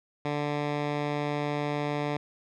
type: tone with low-pass filter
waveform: 10% pulse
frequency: 146.83 Hz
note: D3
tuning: in tune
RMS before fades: -30 dBFS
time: 0.25-2.17 s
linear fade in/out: 2 ms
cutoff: 3400 Hz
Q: 0.74
effects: none